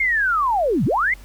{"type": "linear two-way sweep", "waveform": "sine", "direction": "down then up", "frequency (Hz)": [2167, 103.83, 2167], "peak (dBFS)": -16, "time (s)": [0, 1.14], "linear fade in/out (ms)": 5, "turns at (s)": 0.85, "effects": ["added 47 Hz sine -39 dBFS peak until 1.24 s", "pink hiss -49 dBFS RMS until 1.24 s"]}